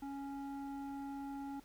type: tone with low-pass filter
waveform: square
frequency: 277.5 Hz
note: C#4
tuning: 2 cents sharp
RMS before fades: -44 dBFS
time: 0.02-1.6 s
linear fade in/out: 5 ms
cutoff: 940 Hz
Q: 1.6
effects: added 40 Hz sine -64 dBFS peak until 1.64 s + pink hiss -65 dBFS RMS until 1.64 s